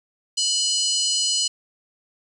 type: harmonic tone with a mistuned harmonic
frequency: 987.8 Hz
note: B5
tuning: in tune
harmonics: 3 / 4 / 5 / 6 / 7 / 8 / 9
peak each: -26 / -24 / -27 / -30 / -29 / -28 / -34 dBFS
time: 0.37-1.48 s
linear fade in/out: 10 ms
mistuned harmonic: 4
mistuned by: +100 cents
effects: 9-bit